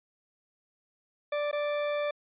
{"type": "tone with dropouts", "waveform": "40% pulse", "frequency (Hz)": 587.3, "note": "D5", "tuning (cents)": 0, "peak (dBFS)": -27, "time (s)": [1.32, 2.11], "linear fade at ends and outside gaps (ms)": 5, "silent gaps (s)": [1.514, 1.528], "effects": ["resampled to 8000 Hz"]}